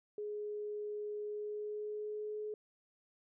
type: tone with pitch glide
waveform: sine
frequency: 418.3 to 424.6 Hz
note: G#4 to G#4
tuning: +12 to +38 cents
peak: -38 dBFS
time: 0.18-2.54 s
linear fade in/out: 2 ms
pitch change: +26 cents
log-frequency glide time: 1.25-2.42 s
effects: none